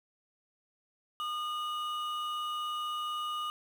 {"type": "tone pair together", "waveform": "triangle", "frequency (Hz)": [1220.4, 2921], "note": ["D#6", "F#7"], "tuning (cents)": [-34, -23], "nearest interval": "octave + minor third", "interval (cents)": 1511, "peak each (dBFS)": [-32, -38], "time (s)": [1.2, 3.5], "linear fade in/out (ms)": 0, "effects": ["9-bit"]}